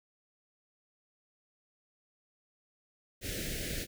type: band-stop noise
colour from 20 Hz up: pink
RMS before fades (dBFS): -37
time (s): 3.21-3.87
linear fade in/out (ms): 50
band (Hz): 620 to 1600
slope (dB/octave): 48
effects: none